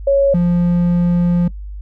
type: tone pair in turn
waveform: sine / triangle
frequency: 554.4 / 174.63 Hz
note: C#5 / F3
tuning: 0 / 0 cents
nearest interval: octave + minor sixth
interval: 2000 cents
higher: first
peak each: -9 dBFS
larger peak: neither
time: 0.07-0.34 / 0.34-1.48 s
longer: second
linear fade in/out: 5 ms
effects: noise-tail reverb RT60 0.1 s tail -21 dB re dry + added 50 Hz sine -26 dBFS peak until 1.81 s